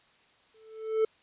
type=tone with exponential growth; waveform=triangle; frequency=440 Hz; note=A4; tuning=in tune; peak=-18 dBFS; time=0.54-1.05 s; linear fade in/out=5 ms; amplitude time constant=110 ms; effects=white hiss -63 dBFS RMS until 1.22 s + resampled to 8000 Hz